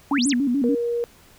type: tone with vibrato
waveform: sine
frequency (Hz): 261.5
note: C4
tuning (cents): -1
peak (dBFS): -18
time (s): 0.11-0.75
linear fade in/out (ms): 5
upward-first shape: square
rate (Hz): 6.9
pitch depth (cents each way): 130
type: exponential two-way sweep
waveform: sine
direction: up then down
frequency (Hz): 755 to 11050 to 1587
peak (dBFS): -23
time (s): 0.11-0.34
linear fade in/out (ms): 2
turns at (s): 0.28
type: tone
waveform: sine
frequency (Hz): 473.3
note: A#4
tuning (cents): +26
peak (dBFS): -21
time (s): 0.64-1.04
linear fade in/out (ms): 0
effects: pink hiss -52 dBFS RMS until 1.38 s